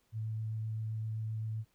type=tone with vibrato; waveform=sine; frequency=110 Hz; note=A2; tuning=in tune; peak=-34 dBFS; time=0.12-1.65 s; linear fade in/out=50 ms; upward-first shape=sine; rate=7.7 Hz; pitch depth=9 cents each way; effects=pink hiss -74 dBFS RMS until 1.74 s